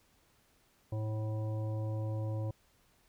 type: harmonic tone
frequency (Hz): 108.6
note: A2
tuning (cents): -22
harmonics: 1 / 3 / 5 / 7 / 9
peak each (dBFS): -33 / -45 / -44 / -54 / -54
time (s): 0.92-2.51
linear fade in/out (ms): 5
effects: pink hiss -69 dBFS RMS until 3.08 s

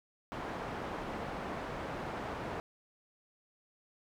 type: low-pass noise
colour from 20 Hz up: white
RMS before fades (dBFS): -40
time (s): 0.32-2.6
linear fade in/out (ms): 0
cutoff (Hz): 1000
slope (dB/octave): 12
effects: none

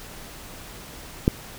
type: click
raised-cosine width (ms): 3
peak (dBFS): -3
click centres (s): 1.279
effects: pink hiss -41 dBFS RMS until 1.58 s

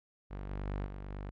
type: tone with level steps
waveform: sawtooth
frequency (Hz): 49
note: G1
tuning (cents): 0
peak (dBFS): -35 / -32 / -30 / -37 / -35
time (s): 0.3-1.31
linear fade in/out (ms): 20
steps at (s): 0.5 / 0.66 / 0.86 / 1.09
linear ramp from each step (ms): 2
effects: low-pass 2000 Hz 12 dB/octave + MP3 64 kbps

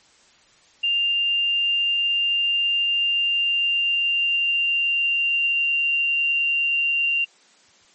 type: tone with pitch glide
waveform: sine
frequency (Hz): 2794 to 2775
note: F7 to F7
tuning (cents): 0 to -12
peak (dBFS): -18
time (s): 0.83-7.25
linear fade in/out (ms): 10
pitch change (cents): -12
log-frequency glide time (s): 2.97-5.68
effects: white hiss -55 dBFS RMS until 7.94 s + MP3 32 kbps

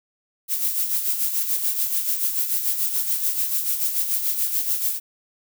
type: noise with tremolo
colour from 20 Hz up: violet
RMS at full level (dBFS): -21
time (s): 0.48-5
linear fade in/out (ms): 50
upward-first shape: sine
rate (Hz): 6.9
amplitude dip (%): 55
effects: none

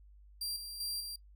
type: tone with level steps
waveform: sawtooth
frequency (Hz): 4735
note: D8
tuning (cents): +13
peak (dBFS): -33 / -40 / -33 / -38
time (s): 0.41-1.16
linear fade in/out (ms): 5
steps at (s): 0.56 / 0.8 / 1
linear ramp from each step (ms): 5
effects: noise-tail reverb RT60 0.1 s tail -22 dB re dry + added 50 Hz sine -55 dBFS peak until 1.35 s

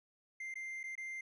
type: tone with dropouts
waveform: triangle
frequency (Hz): 2093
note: C7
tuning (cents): 0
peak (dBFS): -39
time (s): 0.4-1.21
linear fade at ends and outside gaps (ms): 5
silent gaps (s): 0.541-0.555 / 0.832-0.838 / 0.954-0.977
effects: resampled to 24000 Hz

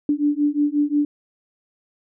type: beating tone pair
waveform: sine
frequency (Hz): 290 / 295.6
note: D4 / D4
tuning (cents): -22 / +11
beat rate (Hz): 5.6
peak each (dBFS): -20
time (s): 0.09-1.05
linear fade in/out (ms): 2
effects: none

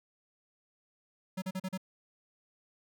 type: tone bursts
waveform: square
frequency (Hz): 187.6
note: F#3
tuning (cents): +24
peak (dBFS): -34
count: 5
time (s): 1.37-1.777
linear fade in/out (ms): 10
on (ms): 51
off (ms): 38
effects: none

